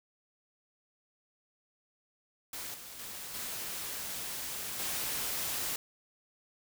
white noise with level steps, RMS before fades -41 / -47 / -43 / -39 / -35 dBFS, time 2.53-5.76 s, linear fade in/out 2 ms, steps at 2.74 / 2.99 / 3.34 / 4.79 s, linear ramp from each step 5 ms, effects none

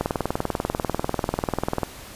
click train, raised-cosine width 1 ms, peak -8 dBFS, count 38, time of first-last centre 0.01-1.833 s, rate 20.3 Hz, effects pink hiss -41 dBFS RMS until 2.15 s + resampled to 32000 Hz

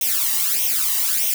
blue noise with flanger, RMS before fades -20 dBFS, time 0.01-1.34 s, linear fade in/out 2 ms, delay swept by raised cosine 0.33 to 1.05 ms, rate 1.6 Hz, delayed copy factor +0.75, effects none

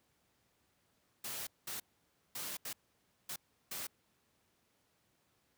white noise bursts at uneven times, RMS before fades -42 dBFS, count 6, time 1.24-1.47 / 1.67-1.8 / 2.35-2.57 / 2.65-2.73 / 3.29-3.36 / 3.71-3.87 s, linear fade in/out 5 ms, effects pink hiss -75 dBFS RMS until 5.57 s + high-pass 80 Hz 12 dB/octave

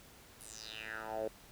10% pulse tone with band-pass filter sweep, 110 Hz, A2, in tune, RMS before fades -43 dBFS, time 0.4-1.28 s, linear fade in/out 5 ms, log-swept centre 11000 to 470 Hz, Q 4.6, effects pink hiss -58 dBFS RMS until 1.51 s

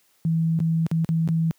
sine tone with dropouts, 163.2 Hz, E3, 17 cents flat, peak -18 dBFS, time 0.25-1.51 s, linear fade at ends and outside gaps 0 ms, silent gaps 0.59-0.602 / 0.865-0.914 / 1.046-1.09 / 1.276-1.288 s, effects white hiss -63 dBFS RMS until 1.58 s + high-pass 100 Hz 12 dB/octave

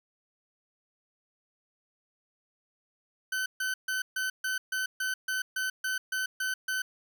40% pulse tone bursts, 1522 Hz, F#6, 48 cents sharp, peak -28 dBFS, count 13, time 3.32-6.82 s, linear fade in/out 5 ms, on 140 ms, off 140 ms, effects 10-bit

